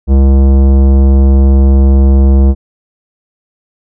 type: tone with tanh clipping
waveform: sine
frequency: 67.6 Hz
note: C#2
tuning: 43 cents flat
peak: -5 dBFS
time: 0.07-2.55 s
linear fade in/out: 50 ms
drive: 16 dB
effects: none